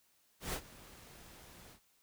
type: noise with ADSR envelope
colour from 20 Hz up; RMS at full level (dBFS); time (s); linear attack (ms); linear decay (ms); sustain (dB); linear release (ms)
pink; -37; 0.4-1.8; 130; 75; -19; 90
effects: white hiss -72 dBFS RMS until 2.02 s